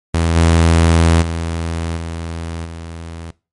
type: tone with level steps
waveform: sawtooth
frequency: 83 Hz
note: E2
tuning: 12 cents sharp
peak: -9 / -5 / -15 / -19 / -24 dBFS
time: 0.14-3.31 s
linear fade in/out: 5 ms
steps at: 0.35 / 1.21 / 1.96 / 2.64 s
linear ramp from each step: 20 ms
effects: noise-tail reverb RT60 0.3 s tail -21 dB re dry + MP3 48 kbps